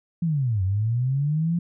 sine linear two-way sweep, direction down then up, 174.5 to 91.2 to 174.5 Hz, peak -20 dBFS, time 0.22-1.59 s, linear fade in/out 5 ms, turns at 0.63 s, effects none

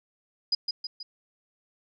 sine tone with echo, 4938 Hz, D#8, 14 cents flat, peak -21 dBFS, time 0.52-0.55 s, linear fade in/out 5 ms, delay 160 ms, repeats 3, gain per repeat -5 dB, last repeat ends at 1.03 s, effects none

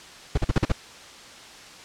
brown noise bursts, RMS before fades -19 dBFS, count 6, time 0.35-0.721 s, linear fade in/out 5 ms, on 26 ms, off 43 ms, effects white hiss -44 dBFS RMS until 1.84 s + low-pass 6000 Hz 12 dB/octave

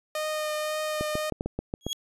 sawtooth tone with vibrato, 613 Hz, D#5, 26 cents flat, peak -24 dBFS, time 0.15-1.3 s, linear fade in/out 2 ms, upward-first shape triangle, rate 1.9 Hz, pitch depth 14 cents each way
clicks, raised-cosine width 2 ms, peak -16 dBFS, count 8, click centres 1.01 / 1.154 / 1.323 / 1.409 / 1.46 / 1.59 / 1.739 / 1.866 s
30% pulse tone with exponential growth, 3305 Hz, G#7, 9 cents flat, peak -21 dBFS, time 1.81-1.93 s, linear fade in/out 0 ms, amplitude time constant 26 ms
effects resampled to 32000 Hz

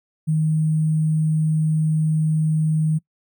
sine tone with sample-and-hold, 156.7 Hz, D#3, 13 cents sharp, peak -16 dBFS, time 0.27-2.99 s, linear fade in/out 20 ms, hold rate 8820 Hz, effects noise-tail reverb RT60 0.1 s tail -24 dB re dry

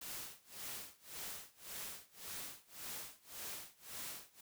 white noise with tremolo, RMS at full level -45 dBFS, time 0.01-4.41 s, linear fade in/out 5 ms, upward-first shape sine, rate 1.8 Hz, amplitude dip 95%, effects none

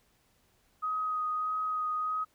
sine tone with vibrato, 1254 Hz, D#6, 13 cents sharp, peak -29 dBFS, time 0.82-2.25 s, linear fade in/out 20 ms, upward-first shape sine, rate 1.6 Hz, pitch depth 13 cents each way, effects pink hiss -69 dBFS RMS until 2.34 s

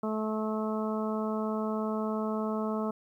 harmonic tone, 216.8 Hz, A3, 25 cents flat, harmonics 1 / 2 / 3 / 4 / 5 / 6, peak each -31 / -35 / -37 / -42 / -40 / -41 dBFS, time 0.03-2.91 s, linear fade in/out 5 ms, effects 11-bit

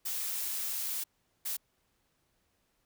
blue noise bursts at uneven times, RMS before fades -35 dBFS, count 2, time 0.05-1.04 / 1.45-1.57 s, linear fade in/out 10 ms, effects pink hiss -75 dBFS RMS until 2.85 s

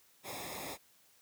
pink noise with comb filter, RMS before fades -43 dBFS, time 0.23-0.78 s, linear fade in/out 50 ms, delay 0.67 ms, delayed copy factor -0.75, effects white hiss -66 dBFS RMS until 1.21 s + high-pass 60 Hz 12 dB/octave

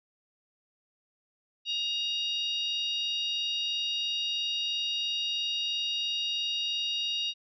harmonic tone, 943 Hz, A#5, 20 cents sharp, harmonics 3 / 4 / 5 / 6, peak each -31 / -32 / -42 / -47 dBFS, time 1.65-7.34 s, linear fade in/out 50 ms, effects none

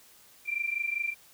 sine tone pair together, 2350 / 2375 Hz, D7 / D7, +1 / +19 cents, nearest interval unison, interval 18 cents, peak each -32 / -31 dBFS, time 0.45-1.15 s, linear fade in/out 50 ms, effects white hiss -57 dBFS RMS until 1.33 s

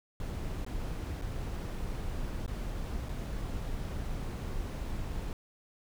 brown noise with dropouts, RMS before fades -36 dBFS, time 0.2-5.33 s, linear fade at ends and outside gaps 1 ms, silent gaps 0.648-0.664 / 1.214-1.22 / 2.463-2.478 / 3.087-3.091 s, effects none

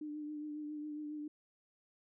sine tone with vibrato, 300 Hz, D4, 37 cents sharp, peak -40 dBFS, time 0.01-1.28 s, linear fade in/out 5 ms, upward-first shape triangle, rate 7.3 Hz, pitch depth 31 cents each way, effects none

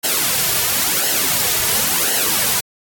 white noise with flanger, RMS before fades -17 dBFS, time 0.03-2.61 s, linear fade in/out 20 ms, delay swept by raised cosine 0.83 to 3.83 ms, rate 0.95 Hz, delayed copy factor -0.7, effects AAC 64 kbps

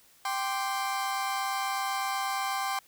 35% pulse chord, G suspended fourth, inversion none, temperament equal, 784 / 1046.5 / 1174.7 Hz, G5 / C6 / D6, 0 / 0 / 0 cents, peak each -30 / -32 / -34 dBFS, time 0.25-2.79 s, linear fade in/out 2 ms, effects white hiss -60 dBFS RMS until 2.87 s

